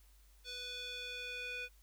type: tone with band-pass filter sweep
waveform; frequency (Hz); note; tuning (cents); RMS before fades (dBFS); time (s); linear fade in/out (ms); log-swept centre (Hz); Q
square; 493.9; B4; 0; -44; 0.44-1.69; 50; 4000 to 2400; 3
effects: added 50 Hz sine -61 dBFS peak until 1.82 s + white hiss -70 dBFS RMS until 1.82 s